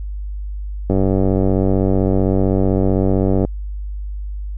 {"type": "click train", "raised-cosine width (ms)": 2, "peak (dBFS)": -4, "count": 245, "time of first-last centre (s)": [0.9, 3.45], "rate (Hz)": 95.7, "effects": ["added 50 Hz sine -23 dBFS peak until 4.57 s"]}